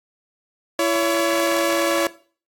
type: tone pair together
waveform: sawtooth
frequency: 335.4 / 564 Hz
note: E4 / C#5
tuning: +30 / +30 cents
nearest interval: major sixth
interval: 900 cents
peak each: -17 / -16 dBFS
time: 0.79-2.07 s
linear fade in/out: 2 ms
effects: noise-tail reverb RT60 0.4 s tail -17 dB re dry + AAC 64 kbps